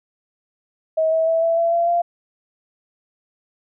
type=tone with pitch steps; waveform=sine; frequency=638 / 646.5 / 655.2 / 663.9 / 672.8 / 681.8 / 690.9 Hz; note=D#5 / E5 / E5 / E5 / E5 / F5 / F5; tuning=+43 / -34 / -11 / +12 / +35 / -42 / -19 cents; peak=-15 dBFS; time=0.97-2.02 s; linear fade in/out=10 ms; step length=150 ms; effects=none